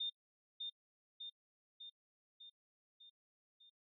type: tone with echo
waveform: sine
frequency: 3627 Hz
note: A#7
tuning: 48 cents flat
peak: -37 dBFS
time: 0-0.1 s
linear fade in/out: 10 ms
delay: 600 ms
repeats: 6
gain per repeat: -4 dB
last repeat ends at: 3.7 s
effects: noise-tail reverb RT60 0.1 s tail -26 dB re dry